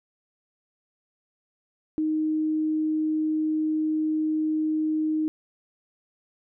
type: tone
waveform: sine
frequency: 311.1 Hz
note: D#4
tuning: in tune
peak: -22 dBFS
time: 1.98-5.28 s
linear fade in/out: 0 ms
effects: none